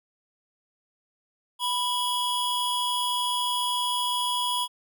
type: tone pair together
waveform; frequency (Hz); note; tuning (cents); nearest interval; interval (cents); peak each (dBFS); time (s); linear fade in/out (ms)
square; 987.8 / 3323; B5 / G#7; 0 / 0; octave + major sixth; 2100; -28; 1.59-4.68; 50
effects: none